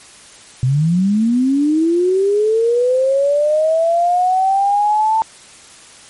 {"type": "linear sweep", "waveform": "sine", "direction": "up", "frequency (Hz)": [122.8, 894], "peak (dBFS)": -11, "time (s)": [0.63, 5.22], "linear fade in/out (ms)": 0, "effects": ["white hiss -41 dBFS RMS until 6.09 s", "MP3 48 kbps"]}